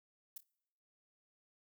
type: noise with echo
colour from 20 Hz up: violet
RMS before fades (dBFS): -45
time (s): 0.36-0.38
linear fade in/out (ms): 5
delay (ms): 27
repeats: 2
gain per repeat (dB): -13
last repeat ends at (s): 0.434
effects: noise-tail reverb RT60 0.9 s tail -26 dB re dry